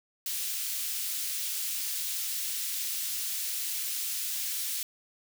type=high-pass noise; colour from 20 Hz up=white; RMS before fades=-33 dBFS; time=0.26-4.83 s; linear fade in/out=2 ms; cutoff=2900 Hz; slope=12 dB/octave; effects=none